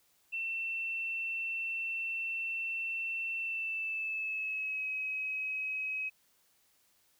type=tone with pitch glide; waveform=sine; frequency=2690 to 2546 Hz; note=E7 to D#7; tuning=+34 to +39 cents; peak=-33 dBFS; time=0.32-6.1 s; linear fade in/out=20 ms; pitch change=-95 cents; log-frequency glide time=3.38-4.87 s; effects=white hiss -70 dBFS RMS until 7.19 s